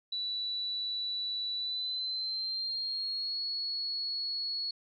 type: tone with pitch glide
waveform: sine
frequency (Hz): 3951 to 4359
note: B7 to C#8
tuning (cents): 0 to -30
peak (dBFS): -32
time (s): 0.12-4.71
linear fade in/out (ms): 5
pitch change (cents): +170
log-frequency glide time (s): 1.56-3.43
effects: none